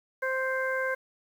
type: harmonic tone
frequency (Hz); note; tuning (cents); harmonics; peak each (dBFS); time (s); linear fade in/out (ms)
523.3; C5; 0; 1 / 2 / 3 / 4; -30 / -36 / -30 / -38; 0.22-0.95; 10
effects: 9-bit